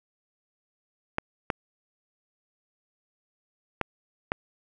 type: clicks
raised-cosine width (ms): 0.5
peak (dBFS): -10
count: 4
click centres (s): 1.184 / 1.502 / 3.813 / 4.319
effects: none